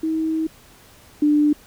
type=tone pair in turn; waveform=sine; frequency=318.9 / 296.9 Hz; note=D#4 / D4; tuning=+43 / +19 cents; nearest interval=minor second; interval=124 cents; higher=first; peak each=-19 / -13 dBFS; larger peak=second; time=0.03-0.47 / 1.22-1.53 s; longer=first; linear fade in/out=5 ms; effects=pink hiss -49 dBFS RMS until 1.66 s